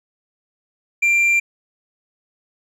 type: tone with hard clipping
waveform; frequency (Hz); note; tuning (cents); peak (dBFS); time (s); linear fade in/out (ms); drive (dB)
sine; 2371; D7; +16; -14; 1.02-1.4; 10; 3
effects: resampled to 32000 Hz